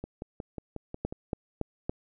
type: two click trains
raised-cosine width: 2 ms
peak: -16 / -23 dBFS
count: 4 / 7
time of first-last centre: 1.05-1.895 / 0.04-1.125 s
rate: 3.55 / 5.53 Hz
effects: none